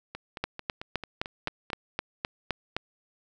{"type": "two click trains", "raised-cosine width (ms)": 0.3, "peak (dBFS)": [-21, -12], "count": [8, 10], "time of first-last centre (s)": [[0.15, 1.702], [0.44, 2.766]], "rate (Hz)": [4.51, 3.87], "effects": []}